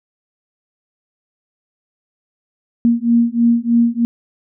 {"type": "beating tone pair", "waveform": "sine", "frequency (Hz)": [233.1, 236.3], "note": ["A#3", "A#3"], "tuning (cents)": [0, 24], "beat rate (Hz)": 3.2, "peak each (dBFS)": -14, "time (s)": [2.85, 4.05], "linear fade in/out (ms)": 0, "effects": []}